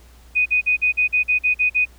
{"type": "tone bursts", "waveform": "sine", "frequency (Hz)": 2489, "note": "D#7", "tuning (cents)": 0, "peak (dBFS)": -14, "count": 10, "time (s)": [0.35, 1.855], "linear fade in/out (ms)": 20, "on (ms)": 110, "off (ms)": 45, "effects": ["added 60 Hz sine -45 dBFS peak until 1.98 s", "pink hiss -53 dBFS RMS until 1.98 s"]}